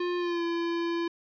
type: tone with pitch glide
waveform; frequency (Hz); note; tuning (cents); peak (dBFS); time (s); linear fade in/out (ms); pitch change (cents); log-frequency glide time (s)
square; 353.8 to 339; F4 to E4; +23 to +49; -28; 0-1.08; 5; -74; 0.18-0.43
effects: resampled to 11025 Hz